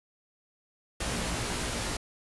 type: noise with comb filter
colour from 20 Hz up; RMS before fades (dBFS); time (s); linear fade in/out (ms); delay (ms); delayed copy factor
pink; -32; 1-1.97; 5; 17; +0.55
effects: resampled to 24000 Hz